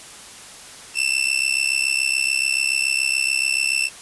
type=tone with amplitude modulation; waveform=sawtooth; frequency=2672 Hz; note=E7; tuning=23 cents sharp; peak=-11 dBFS; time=0.94-3.9 s; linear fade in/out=50 ms; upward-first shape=sine; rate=67 Hz; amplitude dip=90%; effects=white hiss -40 dBFS RMS until 4.01 s + resampled to 24000 Hz